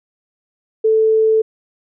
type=tone; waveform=sine; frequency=440 Hz; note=A4; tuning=in tune; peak=-10 dBFS; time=0.84-1.42 s; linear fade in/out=10 ms; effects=none